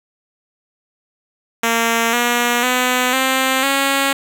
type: tone with pitch steps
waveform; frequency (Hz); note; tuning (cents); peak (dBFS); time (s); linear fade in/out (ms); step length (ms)
5% pulse; 230 / 240.5 / 251.4 / 262.8 / 274.8; A#3 / B3 / B3 / C4 / C#4; -23 / -46 / +31 / +8 / -15; -3; 1.63-4.13; 5; 500
effects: none